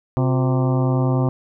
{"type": "harmonic tone with a mistuned harmonic", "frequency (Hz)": 130, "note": "C3", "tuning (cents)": -11, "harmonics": [1, 2, 3, 4, 5, 6, 7, 8, 9], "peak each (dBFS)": [-17, -23, -27, -29, -31, -33, -34, -35, -36], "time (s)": [0.17, 1.29], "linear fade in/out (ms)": 0, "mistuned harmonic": 3, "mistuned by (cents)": -120, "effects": []}